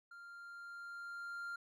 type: tone with level ramp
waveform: triangle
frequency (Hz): 1394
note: F6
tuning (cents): -4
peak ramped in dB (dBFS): -50 to -39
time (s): 0.11-1.56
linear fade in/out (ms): 5
effects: none